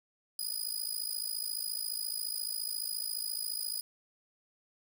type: tone with amplitude modulation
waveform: 15% pulse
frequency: 4956 Hz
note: D#8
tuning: 8 cents flat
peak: -24 dBFS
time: 0.39-3.81 s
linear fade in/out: 2 ms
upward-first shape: sine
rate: 54.4 Hz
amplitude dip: 85%
effects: 10-bit